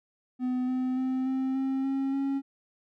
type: tone with pitch steps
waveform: triangle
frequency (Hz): 252.3 / 255.8 / 259.4 / 263 / 266.7 / 270.4 / 274.2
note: B3 / C4 / C4 / C4 / C4 / C#4 / C#4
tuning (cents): +37 / -39 / -15 / +9 / +33 / -43 / -19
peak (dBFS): -24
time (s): 0.39-2.42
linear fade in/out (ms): 50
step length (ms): 290
effects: none